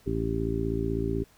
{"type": "harmonic tone", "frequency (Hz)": 56, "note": "A1", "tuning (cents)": 31, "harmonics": [1, 2, 3, 4, 5, 6, 7], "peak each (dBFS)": [-33, -33, -35, -38, -33, -36, -31], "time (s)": [0.06, 1.24], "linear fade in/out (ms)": 10, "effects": ["pink hiss -60 dBFS RMS until 1.37 s"]}